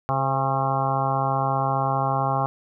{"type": "harmonic tone with a mistuned harmonic", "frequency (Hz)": 135.2, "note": "C#3", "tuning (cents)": -43, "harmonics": [1, 2, 3, 4, 5, 6, 7, 8, 9, 10], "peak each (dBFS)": [-26, -35, -36, -33, -29, -25, -35, -27, -34, -35], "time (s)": [0.09, 2.46], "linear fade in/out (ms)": 0, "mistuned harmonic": 4, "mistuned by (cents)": -37, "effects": []}